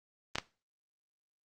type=clicks; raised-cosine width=0.2 ms; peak=-13 dBFS; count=2; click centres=0.356 / 0.384 s; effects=noise-tail reverb RT60 0.3 s tail -17 dB re dry + Opus 24 kbps